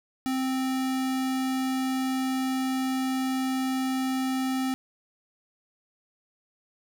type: tone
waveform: square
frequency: 261.6 Hz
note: C4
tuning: in tune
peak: -26 dBFS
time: 0.26-4.74 s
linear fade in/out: 0 ms
effects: none